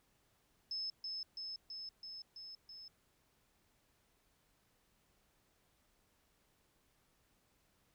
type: tone with echo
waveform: sine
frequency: 5220 Hz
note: E8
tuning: 18 cents flat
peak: -38 dBFS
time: 0.71-0.9 s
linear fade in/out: 2 ms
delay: 330 ms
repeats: 6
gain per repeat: -2 dB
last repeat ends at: 2.88 s
effects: pink hiss -75 dBFS RMS until 7.94 s